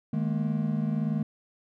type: chord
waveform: triangle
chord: D# suspended fourth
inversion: none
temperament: equal with one note detuned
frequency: 155.56 / 211.9 / 233.1 Hz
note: D#3 / G#3 / A#3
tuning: 0 / +35 / 0 cents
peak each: -27 / -27 / -30 dBFS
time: 0.13-1.23 s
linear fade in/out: 5 ms
effects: none